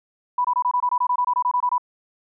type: tone bursts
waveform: sine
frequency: 987.8 Hz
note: B5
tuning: in tune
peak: -17 dBFS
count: 16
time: 0.38-1.781 s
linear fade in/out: 5 ms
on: 66 ms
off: 23 ms
effects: none